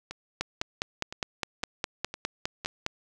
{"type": "two click trains", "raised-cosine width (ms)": 0.2, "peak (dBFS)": [-11, -20], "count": [13, 6], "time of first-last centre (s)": [[0.41, 2.864], [0.11, 2.648]], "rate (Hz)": [4.89, 1.97], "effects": []}